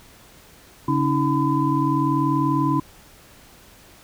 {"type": "tone cluster", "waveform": "sine", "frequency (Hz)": [140.4, 279.4, 319.7, 1009], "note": ["C#3", "C#4", "D#4", "B5"], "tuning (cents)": [22, 14, 47, 37], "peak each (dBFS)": -23, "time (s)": [0.88, 2.8], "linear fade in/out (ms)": 5, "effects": ["pink hiss -49 dBFS RMS until 4.03 s"]}